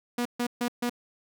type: tone bursts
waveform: sawtooth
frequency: 241.8 Hz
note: B3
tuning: 36 cents flat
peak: -22 dBFS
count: 4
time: 0.18-0.896 s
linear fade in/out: 5 ms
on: 74 ms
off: 140 ms
effects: none